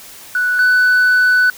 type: tone pair in turn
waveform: sine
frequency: 1480 / 1493.7 Hz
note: F#6 / F#6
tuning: 0 / +16 cents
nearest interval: unison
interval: 16 cents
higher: second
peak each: -12 / -6 dBFS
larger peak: second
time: 0.35-0.59 / 0.59-1.5 s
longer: second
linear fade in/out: 2 ms
effects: tanh soft clip ceiling -8 dBFS + white hiss -37 dBFS RMS until 1.57 s